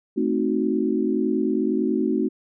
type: chord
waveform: sine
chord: A diminished seventh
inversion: none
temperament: equal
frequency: 220 / 261.6 / 311.1 / 370 Hz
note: A3 / C4 / Eb4 / Gb4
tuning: 0 / 0 / 0 / 0 cents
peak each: -25 dBFS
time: 0.16-2.29 s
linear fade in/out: 20 ms
effects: none